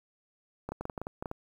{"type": "clicks", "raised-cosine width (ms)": 1, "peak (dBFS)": -22, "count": 11, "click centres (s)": [0.69, 0.72, 0.81, 0.854, 0.898, 0.978, 1.016, 1.069, 1.225, 1.258, 1.314], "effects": ["9-bit"]}